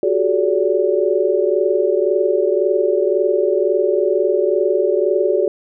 sine tone cluster, 363.9 / 385.9 / 427.6 / 575 Hz, F#4 / G4 / A4 / D5, -29 / -27 / -49 / -37 cents, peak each -19 dBFS, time 0.03-5.48 s, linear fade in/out 2 ms, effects none

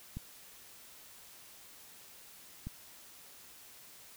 clicks, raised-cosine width 5 ms, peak -27 dBFS, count 2, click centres 0.17 / 2.67 s, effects white hiss -55 dBFS RMS until 4.16 s

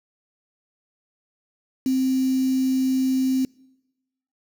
sine tone with quantisation, 261.6 Hz, C4, in tune, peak -18 dBFS, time 1.86-3.45 s, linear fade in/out 2 ms, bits 6, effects noise-tail reverb RT60 1.0 s tail -26 dB re dry

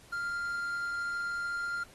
triangle tone with quantisation, 1396.9 Hz, F6, in tune, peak -30 dBFS, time 0.12-1.84 s, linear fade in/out 10 ms, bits 9, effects pink hiss -57 dBFS RMS until 1.94 s + AAC 32 kbps

